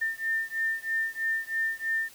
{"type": "beating tone pair", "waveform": "sine", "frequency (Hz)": [1800, 1803.1], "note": ["A6", "A6"], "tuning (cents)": [39, 42], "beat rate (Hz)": 3.1, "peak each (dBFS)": -30, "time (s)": [0.01, 2.09], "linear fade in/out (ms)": 10, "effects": ["white hiss -52 dBFS RMS until 2.14 s"]}